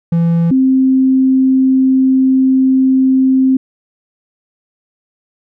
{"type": "tone pair in turn", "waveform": ["triangle", "sine"], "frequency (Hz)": [168, 262.6], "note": ["E3", "C4"], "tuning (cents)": [33, 6], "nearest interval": "minor sixth", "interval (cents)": 773, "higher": "second", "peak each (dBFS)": -7, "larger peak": "neither", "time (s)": [[0.12, 0.51], [0.51, 3.57]], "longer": "second", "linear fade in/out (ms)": 5, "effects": []}